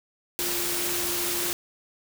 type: tone in noise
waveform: sine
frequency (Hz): 349.2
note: F4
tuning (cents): 0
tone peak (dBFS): -34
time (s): 0.39-1.53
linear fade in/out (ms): 0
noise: white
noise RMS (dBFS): -28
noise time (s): 0.39-1.53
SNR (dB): -9
effects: none